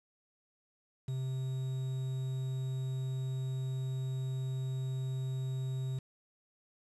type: tone with quantisation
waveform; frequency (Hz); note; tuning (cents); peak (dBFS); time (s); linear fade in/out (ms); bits
triangle; 130.81; C3; 0; -31; 1.08-5.99; 5; 9
effects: resampled to 24000 Hz